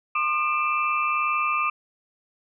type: tone cluster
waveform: sine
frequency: 1068 / 1210 / 2374 / 2643 Hz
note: C6 / D#6 / D7 / E7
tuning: +35 / -49 / +18 / +4 cents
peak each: -31 / -23 / -30 / -28 dBFS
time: 0.15-1.7 s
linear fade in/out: 5 ms
effects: none